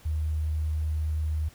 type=tone with sample-and-hold; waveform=sine; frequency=77.4 Hz; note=D#2; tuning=9 cents flat; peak=-25 dBFS; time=0.05-1.49 s; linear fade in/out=10 ms; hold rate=11025 Hz; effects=pink hiss -55 dBFS RMS until 1.54 s